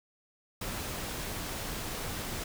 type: noise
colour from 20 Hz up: pink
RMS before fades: -37 dBFS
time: 0.61-2.44 s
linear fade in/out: 5 ms
effects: none